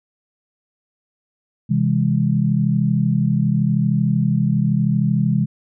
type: chord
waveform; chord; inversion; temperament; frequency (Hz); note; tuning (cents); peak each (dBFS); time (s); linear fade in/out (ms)
sine; C augmented; none; just; 130.81 / 163.52 / 204.4; C3 / E3 / G#3; 0 / -14 / -27; -19; 1.69-5.46; 20
effects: none